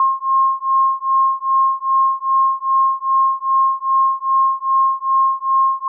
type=beating tone pair; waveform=sine; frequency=1068 / 1070.5 Hz; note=C6 / C6; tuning=+35 / +39 cents; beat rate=2.5 Hz; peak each=-16 dBFS; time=0-5.88 s; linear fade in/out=2 ms; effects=none